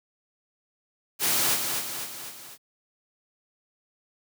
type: noise with echo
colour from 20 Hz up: white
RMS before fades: -24 dBFS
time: 1.19-1.58 s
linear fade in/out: 50 ms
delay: 250 ms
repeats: 4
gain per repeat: -5 dB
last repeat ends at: 2.58 s
effects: high-pass 100 Hz 12 dB/octave